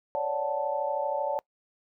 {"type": "chord", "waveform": "sine", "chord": "D major seventh", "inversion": "third", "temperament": "equal", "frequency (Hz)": [554.4, 587.3, 740, 880], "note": ["C#5", "D5", "F#5", "A5"], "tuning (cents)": [0, 0, 0, 0], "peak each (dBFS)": [-32, -31, -36, -31], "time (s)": [0.15, 1.39], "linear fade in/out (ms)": 0, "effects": ["noise-tail reverb RT60 0.1 s tail -25 dB re dry"]}